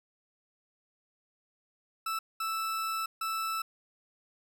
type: tone bursts at uneven times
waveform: 40% pulse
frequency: 1318.5 Hz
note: E6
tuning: in tune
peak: -30 dBFS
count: 3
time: 2.06-2.19 / 2.4-3.06 / 3.21-3.62 s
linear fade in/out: 5 ms
effects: none